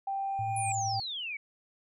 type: tone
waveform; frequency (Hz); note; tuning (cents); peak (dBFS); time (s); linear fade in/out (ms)
sine; 784; G5; 0; -30; 0.07-1; 5
type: tone with exponential growth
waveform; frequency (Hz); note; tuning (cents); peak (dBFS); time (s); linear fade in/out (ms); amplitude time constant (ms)
triangle; 2435; D#7; -38; -33; 0.07-0.72; 2; 140
type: tone with tremolo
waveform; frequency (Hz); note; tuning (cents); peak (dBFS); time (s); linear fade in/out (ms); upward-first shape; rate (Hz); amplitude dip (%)
sine; 110; A2; 0; -34; 0.39-1; 0; sine; 11; 35
type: exponential sweep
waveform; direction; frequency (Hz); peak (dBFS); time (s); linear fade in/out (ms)
sine; down; 10380 to 2202; -34; 0.56-1.37; 5
effects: none